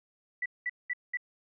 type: tone bursts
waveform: sine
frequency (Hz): 1968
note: B6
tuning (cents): -7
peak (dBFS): -29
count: 4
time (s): 0.42-1.172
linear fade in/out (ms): 5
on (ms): 38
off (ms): 200
effects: none